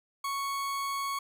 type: tone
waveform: 40% pulse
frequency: 1108.7 Hz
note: C#6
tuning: in tune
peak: -30 dBFS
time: 0.24-1.19 s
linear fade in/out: 5 ms
effects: none

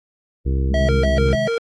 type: harmonic tone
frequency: 66.8 Hz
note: C2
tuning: 36 cents sharp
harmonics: 1 / 2 / 3 / 4 / 5 / 6 / 7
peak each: -17 / -25 / -32 / -34 / -31 / -35 / -35 dBFS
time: 0.45-1.36 s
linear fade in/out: 20 ms
type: chord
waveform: sine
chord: Ab major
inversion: first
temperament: equal with one note detuned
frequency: 130.81 / 155.56 / 208.6 Hz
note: C3 / Eb3 / Ab3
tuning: 0 / 0 / +8 cents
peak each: -26 / -31 / -25 dBFS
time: 0.7-1.48 s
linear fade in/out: 10 ms
type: tone with vibrato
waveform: square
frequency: 547 Hz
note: C#5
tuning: 23 cents flat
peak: -19 dBFS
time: 0.74-1.58 s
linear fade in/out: 2 ms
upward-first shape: square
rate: 3.4 Hz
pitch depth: 290 cents each way
effects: low-pass 4000 Hz 12 dB/octave + AAC 48 kbps

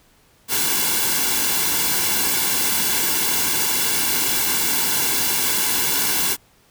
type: noise with comb filter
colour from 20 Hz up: white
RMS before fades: -20 dBFS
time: 0.48-6.37 s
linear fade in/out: 50 ms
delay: 1.6 ms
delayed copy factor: -0.7
effects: pink hiss -56 dBFS RMS until 6.7 s

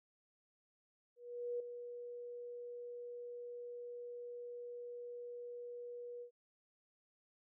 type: tone with ADSR envelope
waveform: sine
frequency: 482.9 Hz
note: B4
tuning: 39 cents flat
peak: -36 dBFS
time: 1.16-6.31 s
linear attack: 440 ms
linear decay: 4 ms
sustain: -9 dB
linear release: 94 ms
effects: none

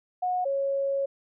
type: tone pair in turn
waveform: sine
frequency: 728 / 551.2 Hz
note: F#5 / C#5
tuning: -28 / -10 cents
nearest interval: perfect fourth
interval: 482 cents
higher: first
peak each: -24 dBFS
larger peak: neither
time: 0.22-0.45 / 0.45-1.06 s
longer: second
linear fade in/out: 10 ms
effects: none

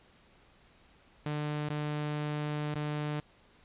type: tone with dropouts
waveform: sawtooth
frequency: 149.3 Hz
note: D3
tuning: 29 cents sharp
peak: -28 dBFS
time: 1.26-3.2 s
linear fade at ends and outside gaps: 2 ms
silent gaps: 1.687-1.7 / 2.744-2.756 s
effects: pink hiss -62 dBFS RMS until 3.64 s + resampled to 8000 Hz

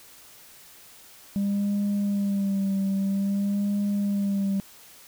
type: tone with vibrato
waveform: sine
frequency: 198.9 Hz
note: G3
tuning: 25 cents sharp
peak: -20 dBFS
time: 1.36-4.6 s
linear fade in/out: 0 ms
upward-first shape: sine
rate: 0.51 Hz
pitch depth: 37 cents each way
effects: tanh soft clip ceiling -21 dBFS + white hiss -50 dBFS RMS until 5.07 s

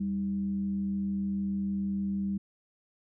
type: tone with frequency modulation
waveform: sine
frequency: 197.4 Hz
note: G3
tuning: 12 cents sharp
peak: -28 dBFS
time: 0-2.38 s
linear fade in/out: 10 ms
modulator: 117 Hz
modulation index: 0.29
effects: none

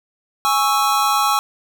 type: chord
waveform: square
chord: C# minor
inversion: second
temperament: equal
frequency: 830.6 / 1108.7 / 1318.5 Hz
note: G#5 / C#6 / E6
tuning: 0 / 0 / 0 cents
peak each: -20 dBFS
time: 0.45-1.39 s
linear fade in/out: 0 ms
effects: none

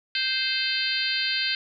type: harmonic tone with a mistuned harmonic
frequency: 522 Hz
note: C5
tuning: 4 cents flat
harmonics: 3 / 4 / 5 / 6 / 7 / 8 / 9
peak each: -31 / -33 / -31 / -31 / -33 / -29 / -31 dBFS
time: 0.15-1.55 s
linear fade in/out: 2 ms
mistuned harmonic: 6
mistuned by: -19 cents
effects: none

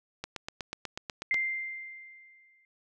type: click train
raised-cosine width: 0.2 ms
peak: -18 dBFS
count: 10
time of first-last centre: 0.24-1.343 s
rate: 8.16 Hz
type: tone with exponential decay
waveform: sine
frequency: 2093 Hz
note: C7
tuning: in tune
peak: -24 dBFS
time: 1.31-2.65 s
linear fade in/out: 1 ms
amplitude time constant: 290 ms
effects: none

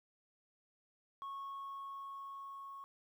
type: tone with level ramp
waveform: sine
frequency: 1100 Hz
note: C#6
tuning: 14 cents flat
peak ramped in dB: -39 to -46 dBFS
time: 1.22-2.84 s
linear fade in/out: 0 ms
effects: tanh soft clip ceiling -41 dBFS + 12-bit

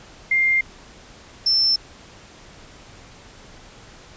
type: tone pair in turn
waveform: sine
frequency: 2107 / 5335 Hz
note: C7 / E8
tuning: +12 / +20 cents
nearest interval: octave + major third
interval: 1608 cents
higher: second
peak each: -15 dBFS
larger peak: neither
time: 0.31-0.61 / 1.46-1.76 s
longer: neither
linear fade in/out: 5 ms
effects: pink hiss -45 dBFS RMS until 4.16 s + resampled to 16000 Hz

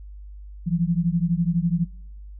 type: beating tone pair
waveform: sine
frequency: 165.7 / 177.7 Hz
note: E3 / F3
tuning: +9 / +30 cents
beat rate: 12 Hz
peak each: -22 / -22 dBFS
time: 0.66-1.85 s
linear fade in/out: 20 ms
effects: noise-tail reverb RT60 0.7 s tail -23 dB re dry + added 50 Hz sine -37 dBFS peak until 2.39 s

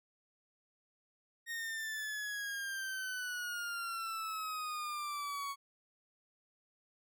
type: exponential sweep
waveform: 40% pulse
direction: down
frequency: 1864.7 to 1108.7 Hz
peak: -37 dBFS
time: 1.46-5.56 s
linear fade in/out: 50 ms
effects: none

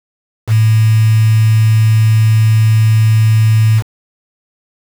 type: tone with quantisation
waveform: sine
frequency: 110 Hz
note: A2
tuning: in tune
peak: -6 dBFS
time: 0.47-3.83 s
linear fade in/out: 50 ms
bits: 4
effects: none

